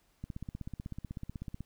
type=click train; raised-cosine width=5 ms; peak=-27 dBFS; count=23; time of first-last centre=0.24-1.606 s; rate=16.1 Hz; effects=pink hiss -71 dBFS RMS until 1.65 s